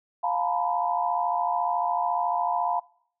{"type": "tone cluster", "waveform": "sine", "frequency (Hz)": [704, 870, 948, 1002], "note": ["F5", "A5", "A#5", "B5"], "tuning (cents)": [14, -20, 29, 25], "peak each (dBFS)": [-27, -29, -29, -30], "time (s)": [0.23, 2.8], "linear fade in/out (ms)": 10, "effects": ["noise-tail reverb RT60 0.6 s tail -23 dB re dry"]}